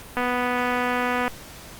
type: click train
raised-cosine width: 0.5 ms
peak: -10 dBFS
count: 275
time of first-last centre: 0.17-1.279 s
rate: 247 Hz
effects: pink hiss -42 dBFS RMS until 1.79 s + Opus 48 kbps